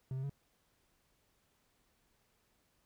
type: tone with pitch steps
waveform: triangle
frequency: 130.9 / 132.8 / 139.8 Hz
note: C3 / C3 / C#3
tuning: +1 / +26 / +15 cents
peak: -34 dBFS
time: 0.11-0.296 s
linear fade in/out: 2 ms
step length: 62 ms
effects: pink hiss -75 dBFS RMS until 2.85 s